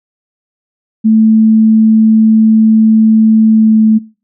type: tone with pitch glide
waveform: sine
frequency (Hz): 220 to 218.6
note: A3 to A3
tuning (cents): 0 to -11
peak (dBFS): -4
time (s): 1.04-3.99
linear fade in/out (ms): 20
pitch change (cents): -11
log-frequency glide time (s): 3.49-3.81
effects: noise-tail reverb RT60 0.4 s tail -24 dB re dry